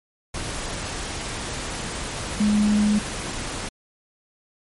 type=tone in noise; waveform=sine; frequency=209.3 Hz; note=G#3; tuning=14 cents sharp; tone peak=-16 dBFS; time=2.4-2.99 s; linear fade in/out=5 ms; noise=pink; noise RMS=-30 dBFS; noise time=0.34-3.69 s; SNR=+11 dB; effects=MP3 48 kbps